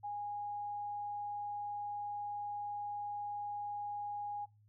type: tone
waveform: sine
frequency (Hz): 823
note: G#5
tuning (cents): -16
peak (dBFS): -38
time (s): 0.03-4.46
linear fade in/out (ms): 20
effects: noise-tail reverb RT60 0.2 s tail -22 dB re dry + added 105 Hz sine -63 dBFS peak until 4.68 s